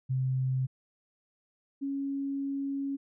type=tone pair in turn; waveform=sine; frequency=130.4 / 276.6 Hz; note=C3 / C#4; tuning=-5 / -4 cents; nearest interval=octave + minor second; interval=1301 cents; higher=second; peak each=-26 / -30 dBFS; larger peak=first; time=0.09-0.67 / 1.81-2.97 s; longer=second; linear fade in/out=20 ms; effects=none